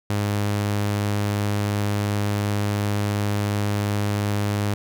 sawtooth tone, 102.8 Hz, G#2, 17 cents flat, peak -17 dBFS, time 0.1-4.74 s, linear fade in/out 0 ms, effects none

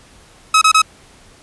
sawtooth tone bursts, 1280 Hz, D#6, 49 cents sharp, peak -4 dBFS, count 3, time 0.54-0.819 s, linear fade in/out 5 ms, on 75 ms, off 27 ms, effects pink hiss -46 dBFS RMS until 1.42 s + resampled to 24000 Hz

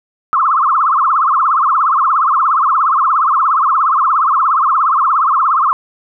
sine tone with vibrato, 1184 Hz, D6, 14 cents sharp, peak -9 dBFS, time 0.33-5.73 s, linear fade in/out 0 ms, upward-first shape triangle, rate 17 Hz, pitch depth 260 cents each way, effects none

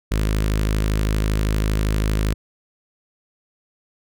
sawtooth tone with notch filter, 52.6 Hz, G#1, 23 cents sharp, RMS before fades -20 dBFS, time 0.11-2.34 s, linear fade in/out 10 ms, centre 790 Hz, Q 1.5, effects none

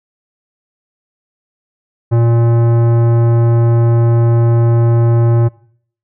sine tone with tanh clipping, 116.9 Hz, A#2, 5 cents sharp, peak -10 dBFS, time 2.11-5.49 s, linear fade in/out 20 ms, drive 16 dB, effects noise-tail reverb RT60 0.6 s tail -22 dB re dry

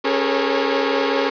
sawtooth tone cluster, 275.9 / 407.1 / 434.8 / 473.9 / 547 Hz, C#4 / G#4 / A4 / A#4 / C#5, -8 / -35 / -21 / +28 / -23 cents, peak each -20 dBFS, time 0.04-1.3 s, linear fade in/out 10 ms, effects resampled to 11025 Hz + 7-bit

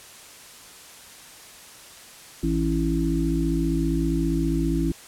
harmonic tone with a mistuned harmonic, 55 Hz, A1, in tune, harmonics 1 / 3 / 5 / 6, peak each -26 / -26 / -26 / -26 dBFS, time 2.43-4.92 s, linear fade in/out 5 ms, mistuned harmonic 1, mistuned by +17 cents, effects white hiss -45 dBFS RMS until 5.07 s + low-pass 11000 Hz 12 dB/octave

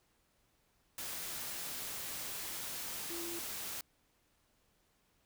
sine tone in noise, 340 Hz, F4, 46 cents flat, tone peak -43 dBFS, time 3.1-3.39 s, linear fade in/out 2 ms, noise white, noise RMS -42 dBFS, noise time 0.98-3.81 s, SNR -4 dB, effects pink hiss -74 dBFS RMS until 5.25 s

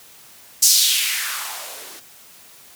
violet noise with band-pass filter sweep, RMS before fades -20 dBFS, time 0.62-2 s, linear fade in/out 10 ms, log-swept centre 6200 to 300 Hz, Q 2.4, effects white hiss -46 dBFS RMS until 2.75 s + high-pass 60 Hz 12 dB/octave

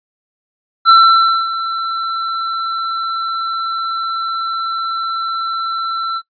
square tone with ADSR envelope, 1342 Hz, E6, 31 cents sharp, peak -4 dBFS, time 0.85-6.22 s, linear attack 42 ms, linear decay 580 ms, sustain -14 dB, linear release 53 ms, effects noise-tail reverb RT60 0.1 s tail -17 dB re dry + resampled to 11025 Hz

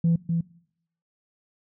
sine tone with echo, 167.4 Hz, E3, 27 cents sharp, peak -16 dBFS, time 0.04-0.16 s, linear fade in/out 5 ms, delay 250 ms, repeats 1, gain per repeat -5 dB, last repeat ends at 0.41 s, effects noise-tail reverb RT60 0.7 s tail -22 dB re dry + tanh soft clip ceiling -15 dBFS

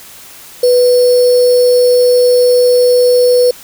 sine tone with sample-and-hold, 493.9 Hz, B4, in tune, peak -5 dBFS, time 0.63-3.51 s, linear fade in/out 5 ms, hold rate 4900 Hz, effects white hiss -35 dBFS RMS until 3.63 s

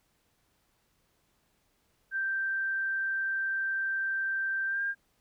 sine tone with pitch glide, 1568 to 1603.7 Hz, G6 to G6, 0 to +39 cents, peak -28 dBFS, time 2.11-4.95 s, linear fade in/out 50 ms, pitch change +39 cents, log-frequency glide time 4.67-4.82 s, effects pink hiss -72 dBFS RMS until 5.2 s

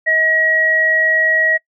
sine tone pair together, 635 / 1905.7 Hz, D#5 / A#6, +35 / +38 cents, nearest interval octave + perfect fifth, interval 1903 cents, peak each -21 / -12 dBFS, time 0.06-1.58 s, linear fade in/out 20 ms, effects noise-tail reverb RT60 0.1 s tail -24 dB re dry

